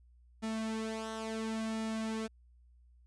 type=tone with flanger; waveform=sawtooth; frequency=221.5 Hz; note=A3; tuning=12 cents sharp; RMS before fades=-37 dBFS; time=0.42-2.28 s; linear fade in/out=20 ms; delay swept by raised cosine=1.9 to 4.1 ms; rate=0.72 Hz; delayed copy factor=-0.7; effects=added 60 Hz sine -59 dBFS peak until 3.06 s + resampled to 22050 Hz